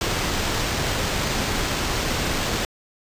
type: noise with sample-and-hold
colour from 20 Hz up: pink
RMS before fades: -24 dBFS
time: 0.01-2.65 s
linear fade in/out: 2 ms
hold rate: 11025 Hz
effects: resampled to 32000 Hz